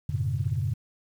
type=tone cluster; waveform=sine; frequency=91.2 / 106.8 / 123 / 141.5 Hz; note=F#2 / G#2 / B2 / C#3; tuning=-24 / +49 / -7 / +36 cents; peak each=-30 dBFS; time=0.09-0.74 s; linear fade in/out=5 ms; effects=tanh soft clip ceiling -15 dBFS + 9-bit